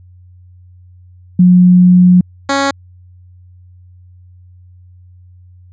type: tone pair in turn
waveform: sine / 10% pulse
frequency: 180.1 / 276.7 Hz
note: F#3 / C#4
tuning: -46 / -3 cents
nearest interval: perfect fifth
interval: 743 cents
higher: second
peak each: -3 dBFS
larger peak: neither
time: 1.39-2.21 / 2.49-2.71 s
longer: first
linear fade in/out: 5 ms
effects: added 90 Hz sine -38 dBFS peak until 5.72 s + resampled to 16000 Hz